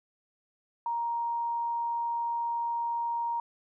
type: tone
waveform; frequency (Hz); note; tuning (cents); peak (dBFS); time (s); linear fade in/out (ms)
sine; 937; A#5; +9; -28; 0.86-3.4; 2
effects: none